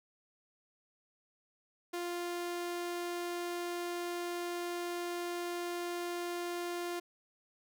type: tone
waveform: sawtooth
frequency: 349.2 Hz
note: F4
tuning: in tune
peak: -32 dBFS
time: 1.93-7 s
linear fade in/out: 10 ms
effects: none